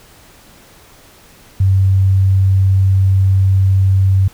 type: tone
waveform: sine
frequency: 95.9 Hz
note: G2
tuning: 37 cents flat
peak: -8 dBFS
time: 1.6-4.28 s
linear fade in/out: 5 ms
effects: pink hiss -44 dBFS RMS until 4.33 s